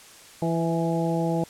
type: harmonic tone with a mistuned harmonic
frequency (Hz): 166.5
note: E3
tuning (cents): +18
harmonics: 1 / 2 / 3 / 4 / 5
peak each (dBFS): -25 / -28 / -30 / -31 / -32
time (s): 0.42-1.44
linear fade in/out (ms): 2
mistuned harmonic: 4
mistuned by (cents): -21
effects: white hiss -48 dBFS RMS until 1.49 s + low-pass 10000 Hz 12 dB/octave